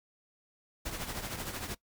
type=noise with tremolo; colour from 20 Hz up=pink; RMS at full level=-36 dBFS; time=0.85-1.75 s; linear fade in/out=10 ms; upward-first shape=triangle; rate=13 Hz; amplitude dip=65%; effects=noise-tail reverb RT60 0.1 s tail -20 dB re dry